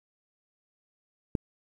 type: click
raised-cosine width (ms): 3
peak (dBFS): -14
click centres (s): 1.352
effects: 9-bit